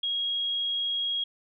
sine tone, 3288 Hz, G#7, 18 cents flat, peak -26 dBFS, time 0.03-1.24 s, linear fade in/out 5 ms, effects none

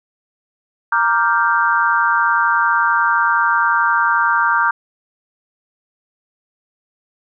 sine chord, G minor seventh, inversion first, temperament equal, 932.3 / 1174.7 / 1396.9 / 1568 Hz, Bb5 / D6 / F6 / G6, 0 / 0 / 0 / 0 cents, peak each -18 dBFS, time 0.92-4.71 s, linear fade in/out 5 ms, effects none

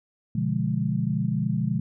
sine chord, B diminished seventh, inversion none, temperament equal, 123.47 / 146.83 / 174.61 / 207.7 Hz, B2 / D3 / F3 / Ab3, 0 / 0 / 0 / 0 cents, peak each -28 dBFS, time 0.35-1.8 s, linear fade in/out 5 ms, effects none

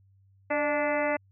harmonic tone with a mistuned harmonic, 291.2 Hz, D4, 15 cents flat, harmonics 1 / 2 / 3 / 4 / 5 / 6 / 7 / 8 / 9, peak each -33 / -27 / -33 / -38 / -37 / -38 / -33 / -43 / -41 dBFS, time 0.5-1.17 s, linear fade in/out 10 ms, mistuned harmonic 2, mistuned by +40 cents, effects added 97 Hz sine -58 dBFS peak until 1.31 s

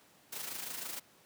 white noise with amplitude modulation, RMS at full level -39 dBFS, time 0.32-1 s, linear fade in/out 10 ms, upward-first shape sine, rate 26.3 Hz, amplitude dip 55%, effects pink hiss -63 dBFS RMS until 1.25 s + high-pass 150 Hz 12 dB/octave

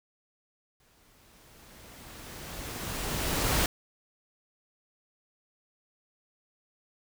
pink noise with exponential growth, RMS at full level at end -25 dBFS, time 0.8-3.66 s, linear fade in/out 2 ms, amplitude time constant 620 ms, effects none

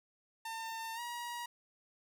sawtooth tone with pitch glide, 902 to 955.6 Hz, A5 to A#5, +43 to +43 cents, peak -36 dBFS, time 0.45-1.46 s, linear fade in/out 5 ms, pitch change +100 cents, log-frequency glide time 0.95-1 s, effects none

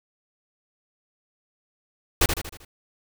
pink noise with echo, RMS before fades -18 dBFS, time 2.21-2.26 s, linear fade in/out 5 ms, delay 78 ms, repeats 5, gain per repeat -6 dB, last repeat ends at 2.65 s, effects none

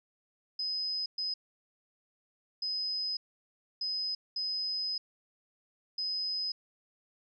sine tone bursts at uneven times, 5040 Hz, D#8, 21 cents sharp, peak -31 dBFS, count 6, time 0.59-1.06 / 1.18-1.34 / 2.62-3.17 / 3.81-4.15 / 4.36-4.98 / 5.98-6.52 s, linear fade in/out 5 ms, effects none

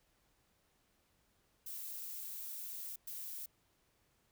violet noise bursts at uneven times, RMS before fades -45 dBFS, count 2, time 1.66-2.96 / 3.07-3.46 s, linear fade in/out 5 ms, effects pink hiss -75 dBFS RMS until 4.31 s

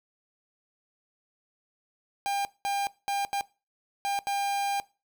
45% pulse tone bursts at uneven times, 800 Hz, G5, 35 cents sharp, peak -27 dBFS, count 6, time 2.26-2.45 / 2.65-2.87 / 3.08-3.25 / 3.33-3.41 / 4.05-4.19 / 4.27-4.8 s, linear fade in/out 0 ms, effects noise-tail reverb RT60 0.3 s tail -20 dB re dry

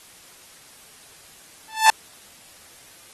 sawtooth tone with exponential growth, 880 Hz, A5, in tune, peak -3 dBFS, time 1.68-1.9 s, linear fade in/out 1 ms, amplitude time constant 46 ms, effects white hiss -48 dBFS RMS until 3.13 s + AAC 32 kbps

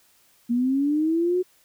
sine linear sweep, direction up, 233.1 to 370 Hz, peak -19 dBFS, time 0.49-1.43 s, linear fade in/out 20 ms, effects white hiss -60 dBFS RMS until 1.64 s

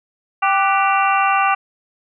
harmonic tone with a mistuned harmonic, 392 Hz, G4, in tune, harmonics 2 / 3 / 4 / 5 / 6 / 7, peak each -17 / -17 / -23 / -28 / -26 / -23 dBFS, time 0.42-1.55 s, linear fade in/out 10 ms, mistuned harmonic 4, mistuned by -87 cents, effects none

